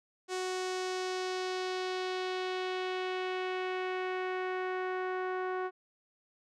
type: tone with low-pass filter sweep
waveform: sawtooth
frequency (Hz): 370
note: F#4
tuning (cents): 0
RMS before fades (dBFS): -35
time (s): 0.28-5.71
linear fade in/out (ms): 50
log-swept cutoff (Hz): 7300 to 1400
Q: 1.5
effects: none